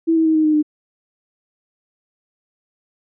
sine tone with pitch steps, 327.8 / 322.5 / 317.4 / 312.3 / 307.3 / 302.3 Hz, E4 / E4 / D#4 / D#4 / D#4 / D#4, -10 / -38 / +35 / +7 / -21 / -50 cents, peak -12 dBFS, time 0.07-0.628 s, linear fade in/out 20 ms, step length 93 ms, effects none

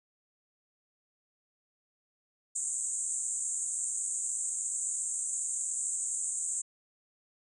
white band-pass noise, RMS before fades -34 dBFS, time 2.55-6.62 s, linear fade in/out 10 ms, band 6900 to 8700 Hz, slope 96 dB/octave, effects none

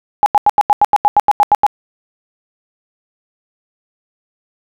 sine tone bursts, 830.6 Hz, G#5, in tune, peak -5 dBFS, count 13, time 0.23-1.665 s, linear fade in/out 0 ms, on 31 ms, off 86 ms, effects none

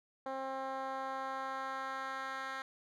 10% pulse tone with band-pass filter sweep, 266.3 Hz, C4, 31 cents sharp, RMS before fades -40 dBFS, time 0.26-2.62 s, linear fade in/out 2 ms, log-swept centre 630 to 1800 Hz, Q 1.2, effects none

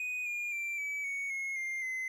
triangle tone with pitch steps, 2489 / 2421 / 2355 / 2290 / 2228 / 2167 / 2108 / 2050 Hz, D#7 / D#7 / D7 / D7 / C#7 / C#7 / C7 / C7, 0 / -48 / +4 / -44 / +8 / -40 / +12 / -36 cents, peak -32 dBFS, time 0-2.08 s, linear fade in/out 2 ms, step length 260 ms, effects none

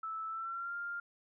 sine tone with pitch glide, 1313 to 1399.1 Hz, E6 to F6, -7 to +3 cents, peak -37 dBFS, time 0.03-1 s, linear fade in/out 5 ms, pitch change +110 cents, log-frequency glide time 0.28-0.75 s, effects none

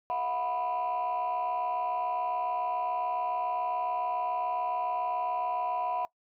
sine chord, E suspended second, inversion none, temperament equal with one note detuned, 659.3 / 726.4 / 987.8 Hz, E5 / F#5 / B5, 0 / -32 / 0 cents, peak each -36 / -30 / -30 dBFS, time 0.1-6.05 s, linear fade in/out 0 ms, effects noise-tail reverb RT60 0.1 s tail -21 dB re dry + tanh soft clip ceiling -24 dBFS

